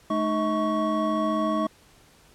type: tone cluster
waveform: triangle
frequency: 214.6 / 308.1 / 639 / 1113 Hz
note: A3 / D#4 / D#5 / C#6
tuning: -43 / -17 / +46 / +7 cents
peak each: -26 dBFS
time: 0.1-1.67 s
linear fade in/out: 5 ms
effects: pink hiss -56 dBFS RMS until 2.34 s + low-pass 12000 Hz 12 dB/octave